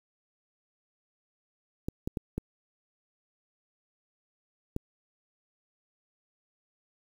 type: clicks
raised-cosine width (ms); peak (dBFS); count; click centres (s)
3; -18; 5; 1.885 / 2.075 / 2.172 / 2.38 / 4.764
effects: 8-bit